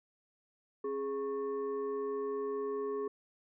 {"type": "tone with frequency modulation", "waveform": "sine", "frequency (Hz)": 415.3, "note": "G#4", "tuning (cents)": 0, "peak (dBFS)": -33, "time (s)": [0.84, 3.08], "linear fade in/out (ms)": 5, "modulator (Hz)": 686, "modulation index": 0.57, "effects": []}